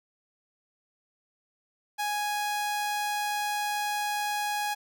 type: tone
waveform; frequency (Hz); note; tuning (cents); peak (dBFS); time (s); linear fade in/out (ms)
sawtooth; 830.6; G#5; 0; -24; 1.98-4.75; 20
effects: none